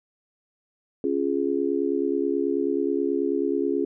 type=chord; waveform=sine; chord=Db major; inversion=none; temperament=just; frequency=277.2 / 346.5 / 415.8 Hz; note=Db4 / F4 / Ab4; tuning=0 / -14 / +2 cents; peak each=-26 dBFS; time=1.04-3.85 s; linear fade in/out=2 ms; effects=none